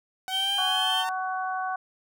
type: exponential sweep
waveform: sawtooth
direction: up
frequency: 750 to 912 Hz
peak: -28 dBFS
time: 0.28-1.09 s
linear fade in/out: 0 ms
type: tone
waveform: triangle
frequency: 3136 Hz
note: G7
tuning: in tune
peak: -23 dBFS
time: 0.3-1.05 s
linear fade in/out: 50 ms
type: harmonic tone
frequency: 374 Hz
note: F#4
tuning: 19 cents sharp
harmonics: 2 / 3 / 4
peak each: -29 / -33 / -34 dBFS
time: 0.58-1.76 s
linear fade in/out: 5 ms
effects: none